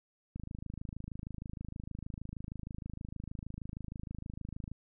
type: click train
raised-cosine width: 5 ms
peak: -29 dBFS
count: 116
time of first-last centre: 0.36-4.716 s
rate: 26.4 Hz
effects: none